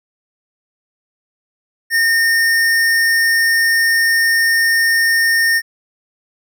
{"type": "tone", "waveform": "square", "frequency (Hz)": 1827, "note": "A#6", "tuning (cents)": -35, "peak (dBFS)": -12, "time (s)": [1.9, 5.62], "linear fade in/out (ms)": 50, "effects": []}